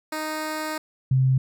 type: tone pair in turn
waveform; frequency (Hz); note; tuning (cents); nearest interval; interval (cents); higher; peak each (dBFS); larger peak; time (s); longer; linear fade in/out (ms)
10% pulse / sine; 310.2 / 131.14; D#4 / C3; -5 / +4; octave + minor third; 1491; first; -19 / -16; second; 0.12-0.78 / 1.11-1.38; first; 5
effects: none